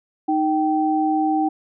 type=tone pair together; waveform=sine; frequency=311.1 / 775.8 Hz; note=D#4 / G5; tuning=0 / -18 cents; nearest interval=octave + major third; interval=1582 cents; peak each=-19 / -20 dBFS; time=0.28-1.49 s; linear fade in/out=10 ms; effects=none